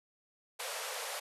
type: band-pass noise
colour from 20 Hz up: pink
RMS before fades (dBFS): -40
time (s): 0.59-1.2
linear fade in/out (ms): 10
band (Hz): 450 to 13000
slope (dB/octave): 96
effects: none